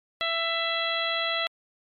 harmonic tone, 665 Hz, E5, 15 cents sharp, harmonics 1 / 2 / 3 / 4 / 5 / 6, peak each -32 / -32 / -31 / -34 / -30 / -34 dBFS, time 0.21-1.47 s, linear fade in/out 0 ms, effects MP3 64 kbps

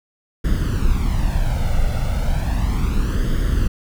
brown noise with flanger, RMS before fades -18 dBFS, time 0.44-3.68 s, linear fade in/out 10 ms, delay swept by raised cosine 0.6 to 1.45 ms, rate 0.34 Hz, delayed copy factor +0.7, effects none

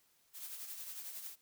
blue noise with tremolo, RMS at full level -44 dBFS, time 0.33-1.36 s, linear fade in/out 50 ms, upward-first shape triangle, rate 11 Hz, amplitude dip 55%, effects white hiss -72 dBFS RMS until 1.41 s

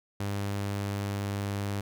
sawtooth tone, 100.5 Hz, G2, 44 cents sharp, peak -26 dBFS, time 0.2-1.81 s, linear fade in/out 5 ms, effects none

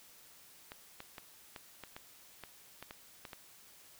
clicks, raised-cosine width 0.3 ms, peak -29 dBFS, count 11, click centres 0.719 / 1.004 / 1.182 / 1.562 / 1.837 / 1.965 / 2.437 / 2.826 / 2.909 / 3.252 / 3.332 s, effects white hiss -59 dBFS RMS until 3.99 s

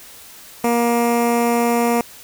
15% pulse tone with notch filter, 236.2 Hz, A#3, 23 cents sharp, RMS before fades -17 dBFS, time 0.64-2.01 s, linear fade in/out 2 ms, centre 3900 Hz, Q 0.96, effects white hiss -41 dBFS RMS until 2.23 s

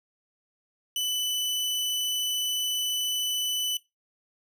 sawtooth tone, 2991 Hz, F#7, 18 cents sharp, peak -23 dBFS, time 0.96-3.77 s, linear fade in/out 2 ms, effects noise-tail reverb RT60 0.2 s tail -20 dB re dry

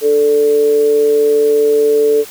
sine tone with amplitude modulation, 440 Hz, A4, in tune, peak -6 dBFS, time 0.01-2.25 s, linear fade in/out 50 ms, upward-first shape sine, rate 145 Hz, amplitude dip 45%, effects white hiss -34 dBFS RMS until 2.3 s

